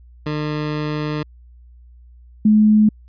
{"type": "tone pair in turn", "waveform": ["20% pulse", "sine"], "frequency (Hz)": [151, 213.5], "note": ["D3", "G#3"], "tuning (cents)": [48, 48], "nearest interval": "tritone", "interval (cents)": 600, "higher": "second", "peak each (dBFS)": [-16, -9], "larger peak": "second", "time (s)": [[0.26, 1.23], [2.45, 2.89]], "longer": "first", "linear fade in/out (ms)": 5, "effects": ["added 60 Hz sine -42 dBFS peak until 3.08 s", "resampled to 11025 Hz"]}